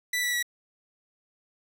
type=tone with pitch steps; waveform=sawtooth; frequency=1975.5 / 1955.1 / 1934.8 Hz; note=B6 / B6 / B6; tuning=0 / -18 / -36 cents; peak=-22 dBFS; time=0.13-0.427 s; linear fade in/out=5 ms; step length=99 ms; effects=9-bit